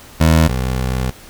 20% pulse tone pair in turn, 80.3 / 63.73 Hz, E2 / C2, -45 / -45 cents, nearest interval major third, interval 400 cents, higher first, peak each -4 / -12 dBFS, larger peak first, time 0.2-0.48 / 0.48-1.11 s, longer second, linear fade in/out 10 ms, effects pink hiss -40 dBFS RMS until 1.29 s

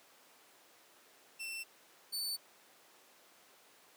sawtooth tone pair in turn, 2688 / 4510 Hz, E7 / C#8, +33 / +29 cents, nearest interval major sixth, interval 896 cents, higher second, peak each -37 / -33 dBFS, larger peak second, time 1.39-1.64 / 2.12-2.37 s, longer neither, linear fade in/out 20 ms, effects pink hiss -62 dBFS RMS until 3.96 s + high-pass 400 Hz 12 dB/octave

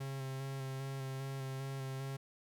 45% pulse tone with vibrato, 134.5 Hz, C3, 48 cents sharp, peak -39 dBFS, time 0-2.17 s, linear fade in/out 10 ms, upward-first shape square, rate 2.5 Hz, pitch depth 16 cents each way, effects none

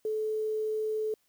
sine tone with quantisation, 433 Hz, A4, 28 cents flat, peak -28 dBFS, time 0.05-1.14 s, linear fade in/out 2 ms, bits 9, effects white hiss -72 dBFS RMS until 1.28 s

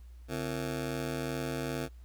20% pulse ring-modulated tone, 199.7 Hz, G3, 32 cents sharp, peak -25 dBFS, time 0.28-1.89 s, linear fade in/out 50 ms, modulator 58.6 Hz, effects added 60 Hz sine -47 dBFS peak until 2.04 s + pink hiss -69 dBFS RMS until 2.04 s

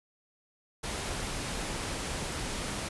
pink noise, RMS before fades -35 dBFS, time 0.83-2.89 s, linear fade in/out 10 ms, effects resampled to 24000 Hz

